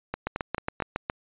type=two click trains; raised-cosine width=0.5 ms; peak=-12 / -14 dBFS; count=7 / 4; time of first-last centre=0.27-1.099 / 0.14-0.802 s; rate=7.24 / 4.53 Hz; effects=resampled to 8000 Hz